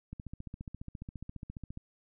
click train, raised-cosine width 5 ms, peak -29 dBFS, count 25, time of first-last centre 0.13-1.774 s, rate 14.6 Hz, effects none

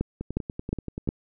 two click trains, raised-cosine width 3 ms, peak -12 / -19 dBFS, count 4 / 10, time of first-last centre 0.01-1.089 / 0.21-1.075 s, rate 2.78 / 10.4 Hz, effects none

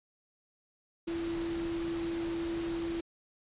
sine tone in noise, 335.4 Hz, E4, 30 cents sharp, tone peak -32 dBFS, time 1.07-3.01 s, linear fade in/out 10 ms, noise pink, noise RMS -43 dBFS, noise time 1.07-3.01 s, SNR +8 dB, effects resampled to 8000 Hz

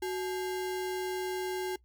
sine tone with sample-and-hold, 370 Hz, F#4, in tune, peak -31 dBFS, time 0.02-1.76 s, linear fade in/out 5 ms, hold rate 1225 Hz, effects noise-tail reverb RT60 0.1 s tail -21 dB re dry + added 60 Hz sine -61 dBFS peak until 1.84 s

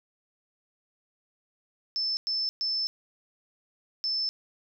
sine tone bursts at uneven times, 5274 Hz, E8, in tune, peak -26 dBFS, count 4, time 1.96-2.17 / 2.27-2.49 / 2.61-2.87 / 4.04-4.29 s, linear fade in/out 0 ms, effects none

